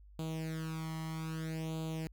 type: tone with flanger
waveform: sawtooth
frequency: 160 Hz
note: D#3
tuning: 49 cents sharp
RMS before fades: -39 dBFS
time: 0.19-2.07 s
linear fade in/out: 0 ms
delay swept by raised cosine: 0.27 to 0.98 ms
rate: 0.62 Hz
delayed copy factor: +0.8
effects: added 50 Hz sine -54 dBFS peak until 2.12 s